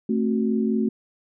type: chord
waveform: sine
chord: F# diminished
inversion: first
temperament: just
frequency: 222 / 266.4 / 370 Hz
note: A3 / C4 / F#4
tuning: +16 / +31 / 0 cents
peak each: -21 / -27 / -27 dBFS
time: 0.09-0.89 s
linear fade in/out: 5 ms
effects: none